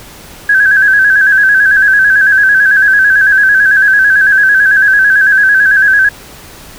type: tone with vibrato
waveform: sine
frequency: 1600 Hz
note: G6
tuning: 35 cents sharp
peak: -4 dBFS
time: 0.49-6.09 s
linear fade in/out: 5 ms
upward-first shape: square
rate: 9 Hz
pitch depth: 63 cents each way
effects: pink hiss -33 dBFS RMS until 6.78 s